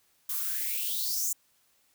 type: noise with high-pass filter sweep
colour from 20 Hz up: violet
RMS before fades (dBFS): -31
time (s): 0.29-1.33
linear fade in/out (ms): 5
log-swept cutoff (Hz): 1000 to 7300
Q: 5.8
effects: white hiss -68 dBFS RMS until 1.94 s